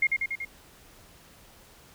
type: tone with echo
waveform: sine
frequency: 2136 Hz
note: C7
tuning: 35 cents sharp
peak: -19 dBFS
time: 0.02-0.07 s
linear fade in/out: 5 ms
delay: 95 ms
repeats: 4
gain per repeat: -3 dB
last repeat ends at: 0.45 s
effects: pink hiss -54 dBFS RMS until 1.94 s